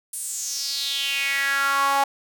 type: tone with high-pass filter sweep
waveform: sawtooth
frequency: 277.2 Hz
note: C#4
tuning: in tune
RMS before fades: -24 dBFS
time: 0.13-2.04 s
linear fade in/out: 5 ms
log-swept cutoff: 9700 to 840 Hz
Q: 4.8
effects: none